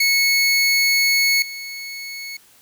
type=tone with level steps; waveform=25% pulse; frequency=2200 Hz; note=C#7; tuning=14 cents flat; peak=-11 / -26 dBFS; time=0-2.37 s; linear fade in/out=5 ms; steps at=1.42 s; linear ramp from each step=2 ms; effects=white hiss -52 dBFS RMS until 2.61 s